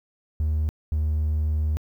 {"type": "tone pair in turn", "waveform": "triangle", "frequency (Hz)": [77.1, 76.73], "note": ["D#2", "D#2"], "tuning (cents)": [-15, -24], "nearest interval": "unison", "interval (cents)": 9, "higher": "first", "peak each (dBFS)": -18, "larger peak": "neither", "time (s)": [[0.4, 0.69], [0.92, 1.77]], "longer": "second", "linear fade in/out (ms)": 0, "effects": ["tanh soft clip ceiling -15 dBFS", "10-bit"]}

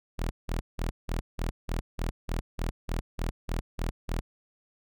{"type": "tone bursts", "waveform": "sawtooth", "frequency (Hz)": 41.01, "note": "E1", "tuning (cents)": -8, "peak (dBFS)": -24, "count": 14, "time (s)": [0.18, 4.21], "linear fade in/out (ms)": 20, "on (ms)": 130, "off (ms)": 170, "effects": []}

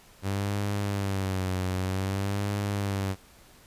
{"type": "tone with vibrato", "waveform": "sawtooth", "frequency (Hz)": 97, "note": "G2", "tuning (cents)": -18, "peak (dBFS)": -23, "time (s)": [0.22, 3.16], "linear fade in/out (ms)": 50, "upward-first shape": "sine", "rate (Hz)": 0.53, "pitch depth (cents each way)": 82, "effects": ["pink hiss -55 dBFS RMS until 3.66 s", "resampled to 32000 Hz"]}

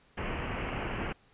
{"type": "low-pass noise", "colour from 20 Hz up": "pink", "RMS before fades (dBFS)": -35, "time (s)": [0.17, 1.13], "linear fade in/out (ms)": 10, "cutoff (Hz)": 3000, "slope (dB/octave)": 96, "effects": ["pink hiss -64 dBFS RMS until 1.33 s", "resampled to 8000 Hz"]}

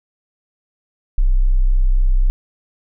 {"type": "tone", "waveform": "sine", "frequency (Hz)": 31.91, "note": "C1", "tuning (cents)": -43, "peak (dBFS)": -10, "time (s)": [1.18, 2.3], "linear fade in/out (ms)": 0, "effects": []}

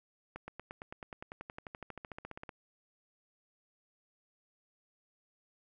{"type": "accelerating click train", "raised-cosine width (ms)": 0.5, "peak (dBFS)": -28, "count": 26, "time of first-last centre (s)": [0.36, 2.492], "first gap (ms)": 120, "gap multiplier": 0.97, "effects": []}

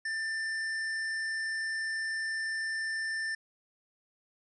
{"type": "tone with hard clipping", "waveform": "triangle", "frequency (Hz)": 1783, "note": "A6", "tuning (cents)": 22, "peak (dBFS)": -33, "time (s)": [0.05, 3.35], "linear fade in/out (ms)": 5, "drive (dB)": 13, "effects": ["resampled to 24000 Hz"]}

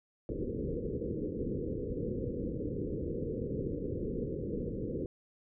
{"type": "low-pass noise", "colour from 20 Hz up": "white", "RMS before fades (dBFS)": -36, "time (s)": [0.29, 5.06], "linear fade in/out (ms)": 2, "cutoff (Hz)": 510, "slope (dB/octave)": 96, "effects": []}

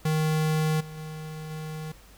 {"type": "tone with level steps", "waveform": "square", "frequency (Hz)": 156, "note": "D#3", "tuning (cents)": 5, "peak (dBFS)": [-23, -39, -36, -34], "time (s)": [0.05, 1.92], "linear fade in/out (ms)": 5, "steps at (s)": [0.8, 0.97, 1.5], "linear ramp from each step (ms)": 10, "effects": ["added 50 Hz sine -54 dBFS peak until 2.17 s", "pink hiss -54 dBFS RMS until 2.17 s"]}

